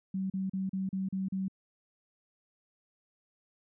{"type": "tone bursts", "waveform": "sine", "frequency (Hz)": 190.8, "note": "G3", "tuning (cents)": -47, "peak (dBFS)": -30, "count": 7, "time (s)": [0.14, 1.482], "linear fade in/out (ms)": 5, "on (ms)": 160, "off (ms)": 37, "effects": []}